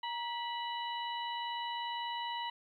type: harmonic tone with a mistuned harmonic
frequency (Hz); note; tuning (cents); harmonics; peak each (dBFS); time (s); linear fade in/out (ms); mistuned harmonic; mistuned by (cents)
982; B5; -10; 1 / 2 / 3 / 4; -37 / -45 / -43 / -47; 0.03-2.5; 5; 1; -71
effects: 12-bit